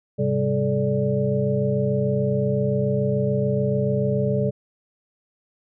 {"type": "tone cluster", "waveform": "sine", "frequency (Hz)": [104.2, 131.3, 197.9, 430.6, 584], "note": ["G#2", "C3", "G3", "A4", "D5"], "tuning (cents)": [6, 6, 17, -37, -10], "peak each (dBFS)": [-32, -23, -25, -25, -26], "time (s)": [0.18, 4.51], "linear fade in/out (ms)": 20, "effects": []}